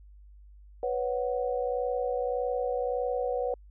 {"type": "chord", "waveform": "sine", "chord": "B suspended second", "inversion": "none", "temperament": "just", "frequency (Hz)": [493.9, 555.6, 740.8], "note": ["B4", "C#5", "F#5"], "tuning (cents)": [0, 4, 2], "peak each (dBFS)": [-29, -33, -34], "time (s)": [0.83, 3.54], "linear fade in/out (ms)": 2, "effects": ["added 50 Hz sine -49 dBFS peak until 3.7 s"]}